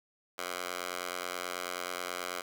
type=tone with high-pass filter; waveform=10% pulse; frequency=89.3 Hz; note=F2; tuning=39 cents sharp; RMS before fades=-38 dBFS; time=0.38-2.42 s; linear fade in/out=10 ms; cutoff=810 Hz; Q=0.88; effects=none

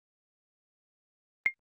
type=tone with exponential decay; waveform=sine; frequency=2123 Hz; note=C7; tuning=25 cents sharp; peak=-17 dBFS; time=1.46-1.54 s; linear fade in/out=0 ms; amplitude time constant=16 ms; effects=Opus 32 kbps

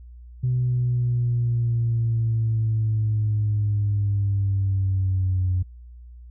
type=linear sweep; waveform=sine; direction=down; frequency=125.9 to 90.8 Hz; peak=-18 dBFS; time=0.43-5.63 s; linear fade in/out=10 ms; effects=tanh soft clip ceiling -15 dBFS + added 60 Hz sine -40 dBFS peak until 6.3 s

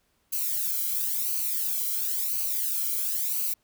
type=noise with flanger; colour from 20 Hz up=violet; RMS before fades=-28 dBFS; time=0.32-3.54 s; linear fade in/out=10 ms; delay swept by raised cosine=0.56 to 1.12 ms; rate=0.97 Hz; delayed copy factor=-0.8; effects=pink hiss -70 dBFS RMS until 3.63 s

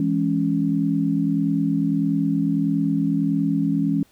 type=chord; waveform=sine; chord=C# minor; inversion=first; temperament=just; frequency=166.31 / 207.9 / 277.2 Hz; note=E3 / G#3 / C#4; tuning=+16 / +2 / 0 cents; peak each=-23 / -24 / -21 dBFS; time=0-4.03 s; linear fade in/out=2 ms; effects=pink hiss -58 dBFS RMS until 4.11 s

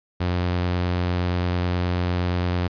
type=tone; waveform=sawtooth; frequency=89 Hz; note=F2; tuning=33 cents sharp; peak=-17 dBFS; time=0.2-2.68 s; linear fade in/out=10 ms; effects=resampled to 11025 Hz

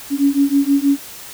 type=beating tone pair; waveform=sine; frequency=277.2 / 283.5 Hz; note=C#4 / C#4; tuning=0 / +39 cents; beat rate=6.3 Hz; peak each=-15 dBFS; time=0.1-0.99 s; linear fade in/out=50 ms; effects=white hiss -35 dBFS RMS until 1.33 s

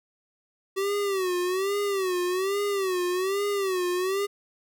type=tone with vibrato; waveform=square; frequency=381.3 Hz; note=G4; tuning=48 cents flat; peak=-25 dBFS; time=0.76-4.27 s; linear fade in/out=20 ms; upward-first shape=sine; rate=1.2 Hz; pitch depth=120 cents each way; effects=none

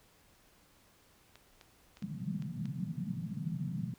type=clicks; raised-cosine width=0.2 ms; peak=-35 dBFS; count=6; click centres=1.356 / 1.612 / 1.971 / 2.025 / 2.423 / 2.656 s
type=band-pass noise; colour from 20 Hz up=pink; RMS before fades=-38 dBFS; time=2.02-3.94 s; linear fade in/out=2 ms; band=130 to 210 Hz; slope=48 dB/octave
effects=pink hiss -65 dBFS RMS until 3.98 s

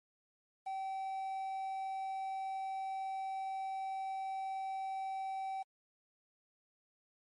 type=tone with quantisation; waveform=triangle; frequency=770 Hz; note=G5; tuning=31 cents flat; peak=-35 dBFS; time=0.66-5.63 s; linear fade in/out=10 ms; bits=10; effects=MP3 48 kbps

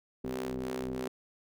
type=ring-modulated tone; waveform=sawtooth; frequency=64.3 Hz; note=C2; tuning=30 cents flat; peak=-27 dBFS; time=0.24-1.08 s; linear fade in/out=5 ms; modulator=320 Hz; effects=none

